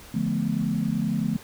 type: chord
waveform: sine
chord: B half-diminished seventh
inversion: first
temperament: equal with one note detuned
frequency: 146.83 / 174.61 / 216.5 / 246.9 Hz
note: D3 / F3 / A3 / B3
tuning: 0 / 0 / -28 / 0 cents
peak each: -30 / -28 / -26 / -30 dBFS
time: 0.14-1.37 s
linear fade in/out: 5 ms
effects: pink hiss -46 dBFS RMS until 1.43 s